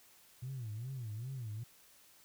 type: tone with vibrato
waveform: sine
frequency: 119.3 Hz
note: A#2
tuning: 41 cents sharp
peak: -38 dBFS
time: 0.42-1.64 s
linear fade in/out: 10 ms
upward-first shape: sine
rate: 2.5 Hz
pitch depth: 220 cents each way
effects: tanh soft clip ceiling -36 dBFS + white hiss -63 dBFS RMS until 2.24 s